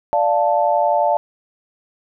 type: chord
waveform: sine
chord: D minor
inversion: none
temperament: equal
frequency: 587.3 / 698.5 / 880 Hz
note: D5 / F5 / A5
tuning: 0 / 0 / 0 cents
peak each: -18 / -18 / -18 dBFS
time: 0.13-1.17 s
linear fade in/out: 0 ms
effects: none